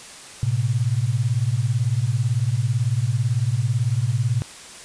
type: beating tone pair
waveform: sine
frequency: 110 / 128 Hz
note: A2 / C3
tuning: 0 / -38 cents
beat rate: 18 Hz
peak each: -21 dBFS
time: 0.43-4.42 s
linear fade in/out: 0 ms
effects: white hiss -40 dBFS RMS until 4.84 s + resampled to 22050 Hz